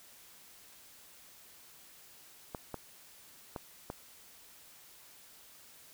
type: clicks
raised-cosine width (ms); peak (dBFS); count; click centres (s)
1; -24; 4; 2.548 / 2.743 / 3.562 / 3.901
effects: white hiss -57 dBFS RMS until 5.93 s